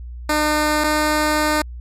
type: tone pair in turn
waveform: 10% pulse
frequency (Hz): 302.8 / 304.1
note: D#4 / D#4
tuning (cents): -47 / -40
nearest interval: unison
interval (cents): 7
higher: second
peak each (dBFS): -8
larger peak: neither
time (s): 0.29-0.84 / 0.84-1.62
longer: second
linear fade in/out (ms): 5
effects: added 60 Hz sine -30 dBFS peak until 1.8 s + resampled to 32000 Hz